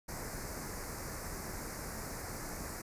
pink band-stop noise, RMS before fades -42 dBFS, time 0.08-2.82 s, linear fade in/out 10 ms, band 2200 to 4700 Hz, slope 48 dB/octave, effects resampled to 32000 Hz

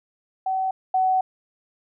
sine tone pair in turn, 759 / 750.7 Hz, F#5 / F#5, +44 / +25 cents, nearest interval unison, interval 19 cents, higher first, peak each -21 / -17 dBFS, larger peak second, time 0.46-0.71 / 0.94-1.21 s, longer second, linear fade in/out 5 ms, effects none

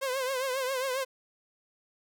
sawtooth tone with vibrato, 523.3 Hz, C5, in tune, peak -25 dBFS, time 0.01-1.05 s, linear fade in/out 20 ms, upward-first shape triangle, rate 7.4 Hz, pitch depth 97 cents each way, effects none

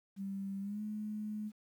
sine tone with pitch glide, 195.8 to 212.3 Hz, G3 to G#3, -2 to +38 cents, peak -37 dBFS, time 0.16-1.52 s, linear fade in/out 50 ms, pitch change +140 cents, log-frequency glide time 0.6-0.81 s, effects 11-bit

